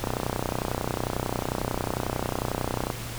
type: click train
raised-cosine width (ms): 1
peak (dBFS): -12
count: 90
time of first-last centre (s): 0.04-2.902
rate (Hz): 31.1
effects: added 118 Hz sine -37 dBFS peak until 3.18 s + pink hiss -37 dBFS RMS until 3.18 s